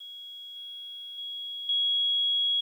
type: tone with level steps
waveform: sine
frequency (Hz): 3322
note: G#7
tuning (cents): 0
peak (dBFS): -40 / -38 / -34 / -23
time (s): 0-2.61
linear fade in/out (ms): 10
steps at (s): 0.56 / 1.18 / 1.69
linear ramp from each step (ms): 2
effects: 10-bit